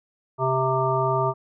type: harmonic tone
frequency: 131.2 Hz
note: C3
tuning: 5 cents sharp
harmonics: 1 / 3 / 5 / 7 / 9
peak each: -26 / -26 / -26 / -26 / -26 dBFS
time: 0.38-1.34 s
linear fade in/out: 50 ms
effects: none